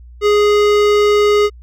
sine tone with hard clipping, 415.3 Hz, G#4, in tune, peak -11 dBFS, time 0.21-1.5 s, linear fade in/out 50 ms, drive 18 dB, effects added 60 Hz sine -35 dBFS peak until 1.62 s

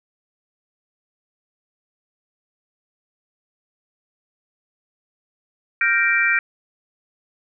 sine chord, G minor seventh, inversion third, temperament equal, 1396.9 / 1568 / 1864.7 / 2349 Hz, F6 / G6 / Bb6 / D7, 0 / 0 / 0 / 0 cents, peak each -23 / -21 / -21 / -19 dBFS, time 5.81-6.39 s, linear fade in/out 2 ms, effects none

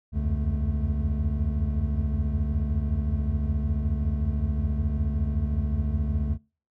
triangle tone cluster, 68.9 / 82.8 / 88.1 / 144.1 / 218.6 Hz, C#2 / E2 / F2 / D3 / A3, -10 / +8 / +16 / -33 / -11 cents, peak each -24 / -29 / -30 / -31 / -31 dBFS, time 0.12-6.38 s, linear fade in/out 50 ms, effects noise-tail reverb RT60 0.4 s tail -26 dB re dry

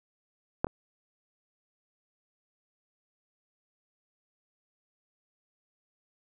clicks, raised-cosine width 1 ms, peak -11 / -24 dBFS, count 2, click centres 0.645 / 0.669 s, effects none

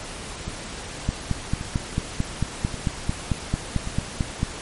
two click trains, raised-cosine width 5 ms, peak -9 / -17 dBFS, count 16 / 4, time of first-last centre 1.09-4.431 / 0.48-3.874 s, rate 4.49 / 0.884 Hz, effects pink hiss -35 dBFS RMS until 4.61 s + MP3 48 kbps

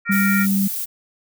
harmonic tone, 465.9 Hz, A#4, 1 cent flat, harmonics 3 / 4 / 5, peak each -22 / -24 / -26 dBFS, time 0.05-0.47 s, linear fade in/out 50 ms
sine tone, 196.4 Hz, G3, 4 cents sharp, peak -16 dBFS, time 0.09-0.68 s, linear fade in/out 10 ms
violet noise, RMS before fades -26 dBFS, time 0.11-0.86 s, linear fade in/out 20 ms
effects none

